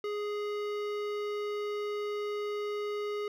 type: tone with hard clipping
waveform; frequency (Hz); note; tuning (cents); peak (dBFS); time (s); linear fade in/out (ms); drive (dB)
sine; 415.3; G#4; 0; -34; 0.04-3.28; 2; 16
effects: none